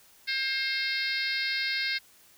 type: harmonic tone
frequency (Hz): 532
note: C5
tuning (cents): +29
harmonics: 3 / 4 / 5 / 6 / 7 / 8 / 9 / 10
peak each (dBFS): -34 / -31 / -39 / -43 / -36 / -35 / -36 / -43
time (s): 0.27-1.99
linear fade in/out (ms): 20
effects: white hiss -58 dBFS RMS until 2.37 s